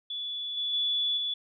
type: tone with level steps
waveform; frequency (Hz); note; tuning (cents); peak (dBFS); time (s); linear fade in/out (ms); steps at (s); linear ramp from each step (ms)
sine; 3437; A7; -41; -32 / -28 / -25 / -28; 0.1-1.34; 5; 0.57 / 0.73 / 1.17; 5
effects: none